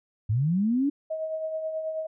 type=linear sweep; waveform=sine; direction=up; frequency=97.8 to 293.7 Hz; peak=-21 dBFS; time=0.29-0.9 s; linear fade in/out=10 ms
type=tone with tremolo; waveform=sine; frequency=634 Hz; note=D#5; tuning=32 cents sharp; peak=-26 dBFS; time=1.1-2.07 s; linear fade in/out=10 ms; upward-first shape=triangle; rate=9.3 Hz; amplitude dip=50%
effects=none